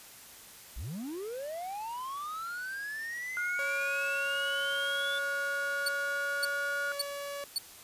triangle linear sweep, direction up, 39.48 to 3489 Hz, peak -34 dBFS, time 0.76-5.19 s, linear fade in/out 10 ms
sine tone, 1439 Hz, F#6, 49 cents flat, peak -31 dBFS, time 3.37-6.92 s, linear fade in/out 0 ms
sawtooth tone with pitch glide, 554.4 to 567 Hz, C#5 to C#5, 0 to +39 cents, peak -33 dBFS, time 3.59-7.44 s, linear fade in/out 0 ms, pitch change +39 cents, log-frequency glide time 4.49-7.04 s
sawtooth tone bursts, 4470 Hz, C#8, 14 cents sharp, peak -25 dBFS, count 4, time 5.86-7.584 s, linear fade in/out 5 ms, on 26 ms, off 540 ms
effects white hiss -51 dBFS RMS until 7.83 s + resampled to 32000 Hz

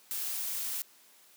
blue noise, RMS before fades -35 dBFS, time 0.11-0.82 s, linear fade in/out 0 ms, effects white hiss -60 dBFS RMS until 1.36 s + high-pass 200 Hz 12 dB/octave

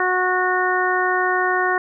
harmonic tone, 366.6 Hz, F#4, 16 cents flat, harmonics 1 / 2 / 3 / 4 / 5, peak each -23 / -23 / -23 / -23 / -23 dBFS, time 0-1.78 s, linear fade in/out 2 ms, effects none

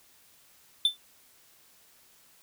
triangle tone with exponential decay, 3538 Hz, A7, 9 cents sharp, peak -15 dBFS, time 0.85-0.97 s, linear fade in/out 2 ms, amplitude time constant 24 ms, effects white hiss -60 dBFS RMS until 2.42 s

